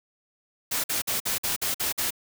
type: noise bursts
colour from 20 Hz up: white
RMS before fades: -27 dBFS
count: 8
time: 0.71-2.107 s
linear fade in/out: 10 ms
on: 130 ms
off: 51 ms
effects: none